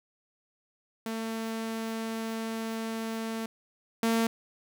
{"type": "tone pair in turn", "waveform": "sawtooth", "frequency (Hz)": [224.4, 227.3], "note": ["A3", "A#3"], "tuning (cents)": [34, -43], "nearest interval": "unison", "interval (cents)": 23, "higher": "second", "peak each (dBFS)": [-28, -20], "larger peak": "second", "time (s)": [[1.06, 3.46], [4.03, 4.27]], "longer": "first", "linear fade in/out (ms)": 2, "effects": []}